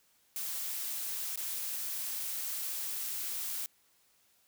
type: noise with dropouts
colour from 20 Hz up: blue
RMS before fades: -37 dBFS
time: 0.36-3.66 s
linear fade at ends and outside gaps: 0 ms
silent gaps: 1.358-1.375 s
effects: white hiss -69 dBFS RMS until 4.47 s